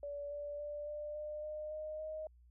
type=tone with pitch steps; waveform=sine; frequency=575 / 581.7 / 588.4 / 595.3 / 602.2 / 609.2 / 616.3 / 623.4 Hz; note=D5 / D5 / D5 / D5 / D5 / D#5 / D#5 / D#5; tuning=-37 / -17 / +3 / +23 / +43 / -37 / -17 / +3 cents; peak=-40 dBFS; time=0.03-2.27 s; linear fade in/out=2 ms; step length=280 ms; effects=added 60 Hz sine -60 dBFS peak until 2.5 s